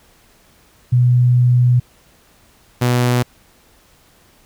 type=tone pair in turn; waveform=sine / sawtooth; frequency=123.47 / 122.87 Hz; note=B2 / B2; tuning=0 / -8 cents; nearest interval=unison; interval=8 cents; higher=first; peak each=-9 dBFS; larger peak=neither; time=0.92-1.8 / 2.81-3.23 s; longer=first; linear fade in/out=10 ms; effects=pink hiss -52 dBFS RMS until 4.45 s